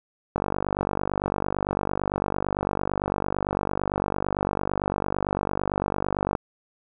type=click train; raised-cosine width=1 ms; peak=-10 dBFS; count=294; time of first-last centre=0.36-6.352 s; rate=48.9 Hz; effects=none